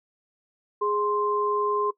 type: tone pair together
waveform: sine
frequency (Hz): 415.3 / 1046.5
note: G#4 / C6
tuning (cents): 0 / 0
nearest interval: octave + major third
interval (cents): 1600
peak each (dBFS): -25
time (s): 0.81-1.91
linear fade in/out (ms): 10
effects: noise-tail reverb RT60 0.1 s tail -19 dB re dry